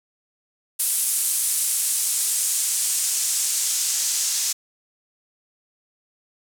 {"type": "noise with band-pass filter sweep", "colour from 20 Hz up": "white", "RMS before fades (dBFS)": -23, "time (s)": [0.79, 4.53], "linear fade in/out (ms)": 10, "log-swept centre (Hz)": [10000, 6600], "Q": 1.6, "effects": []}